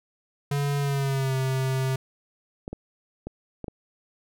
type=tone with pitch glide; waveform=square; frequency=142.3 to 132.01 Hz; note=C#3 to C3; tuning=+46 to +16 cents; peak=-24 dBFS; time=0.51-1.96 s; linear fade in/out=5 ms; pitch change=-130 cents; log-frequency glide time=0.79-1.35 s
type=clicks; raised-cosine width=2 ms; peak=-20 dBFS; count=5; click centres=2.679 / 2.73 / 3.27 / 3.643 / 3.682 s
effects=none